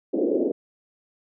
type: band-pass noise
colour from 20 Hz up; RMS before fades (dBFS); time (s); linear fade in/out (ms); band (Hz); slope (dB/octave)
pink; -23; 0.13-0.52; 10; 250 to 540; 48
effects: none